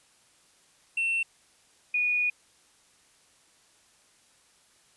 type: tone pair in turn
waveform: triangle / sine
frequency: 2700 / 2459 Hz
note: E7 / D#7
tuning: +41 / -21 cents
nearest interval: major second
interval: 162 cents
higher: first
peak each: -23 dBFS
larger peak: neither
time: 0.97-1.23 / 1.94-2.3 s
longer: second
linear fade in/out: 5 ms
effects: white hiss -62 dBFS RMS until 4.96 s + resampled to 24000 Hz